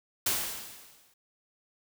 white noise with exponential decay, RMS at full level -26 dBFS, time 0.26-1.14 s, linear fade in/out 5 ms, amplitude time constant 190 ms, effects none

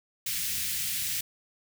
white band-stop noise, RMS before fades -31 dBFS, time 0.26-1.21 s, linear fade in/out 5 ms, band 180 to 1900 Hz, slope 24 dB/octave, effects none

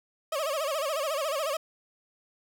30% pulse tone with vibrato, 593 Hz, D5, 17 cents sharp, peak -25 dBFS, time 0.32-1.57 s, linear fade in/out 5 ms, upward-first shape sine, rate 14 Hz, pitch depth 160 cents each way, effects none

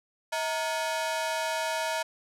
sawtooth ring-modulated tone, 784 Hz, G5, in tune, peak -21 dBFS, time 0.32-2.03 s, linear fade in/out 10 ms, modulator 143 Hz, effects low-pass 11000 Hz 12 dB/octave

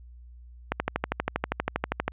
click train, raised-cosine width 0.5 ms, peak -10 dBFS, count 18, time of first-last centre 0.72-2.08 s, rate 12.5 Hz, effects added 60 Hz sine -45 dBFS peak until 2.12 s + resampled to 8000 Hz

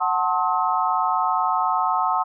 sine chord, F# diminished seventh, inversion none, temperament just, 740 / 888 / 1065.6 / 1278.7 Hz, F#5 / A5 / C6 / Eb6, 0 / +16 / +31 / +47 cents, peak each -24 dBFS, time 0-2.24 s, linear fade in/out 20 ms, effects none

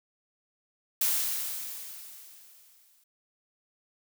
blue noise with exponential decay, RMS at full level -25 dBFS, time 1.01-3.04 s, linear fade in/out 5 ms, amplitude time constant 440 ms, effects none

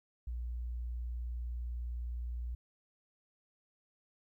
sine tone, 59.8 Hz, A#1, 45 cents sharp, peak -36 dBFS, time 0.27-2.55 s, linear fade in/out 5 ms, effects 13-bit

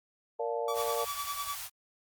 sine chord, Bb major seventh, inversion none, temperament just, 466.2 / 582.7 / 699.2 / 874.1 Hz, Bb4 / D5 / F5 / A5, 0 / -14 / +2 / -12 cents, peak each -33 / -36 / -38 / -38 dBFS, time 0.39-1.05 s, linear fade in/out 10 ms
45% pulse tone with tremolo, 1148 Hz, D6, 40 cents flat, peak -32 dBFS, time 0.68-1.55 s, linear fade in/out 2 ms, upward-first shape triangle, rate 10 Hz, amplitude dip 85%
white band-stop noise, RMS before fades -40 dBFS, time 0.73-1.7 s, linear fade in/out 50 ms, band 120 to 630 Hz, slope 96 dB/octave
effects Opus 48 kbps

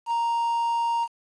triangle tone with quantisation, 932.3 Hz, A#5, in tune, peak -20 dBFS, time 0.06-1.08 s, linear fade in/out 50 ms, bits 8, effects resampled to 22050 Hz

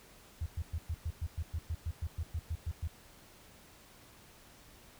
sine tone bursts, 80.6 Hz, E2, 38 cents flat, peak -32 dBFS, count 16, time 0.41-2.876 s, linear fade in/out 5 ms, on 51 ms, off 110 ms, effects pink hiss -58 dBFS RMS until 4.99 s

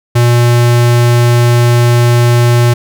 square tone, 120 Hz, B2, 49 cents flat, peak -6 dBFS, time 0.15-2.74 s, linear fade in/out 10 ms, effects none

